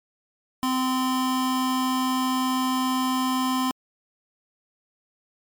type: tone pair together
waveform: square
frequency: 258.2 / 1032.8 Hz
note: C4 / C6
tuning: -23 / -23 cents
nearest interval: 2 octaves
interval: 2400 cents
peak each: -24 / -27 dBFS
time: 0.63-3.71 s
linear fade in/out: 0 ms
effects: MP3 96 kbps